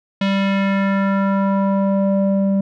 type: tone with low-pass filter sweep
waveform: square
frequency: 196 Hz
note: G3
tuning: in tune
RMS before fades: -17 dBFS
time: 0.21-2.61 s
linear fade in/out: 5 ms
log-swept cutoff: 3300 to 420 Hz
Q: 2
effects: none